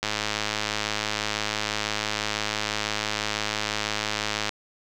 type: click train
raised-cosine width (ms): 0.2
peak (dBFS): -8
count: 474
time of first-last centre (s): 0.03-4.492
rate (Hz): 106
effects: none